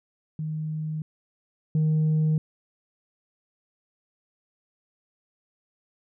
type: tone pair in turn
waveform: sine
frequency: 155.56 / 155.56 Hz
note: D#3 / D#3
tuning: 0 / 0 cents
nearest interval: unison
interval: 0 cents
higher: neither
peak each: -27 / -17 dBFS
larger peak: second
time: 0.39-1.02 / 1.75-2.38 s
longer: neither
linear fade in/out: 2 ms
effects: tanh soft clip ceiling -18 dBFS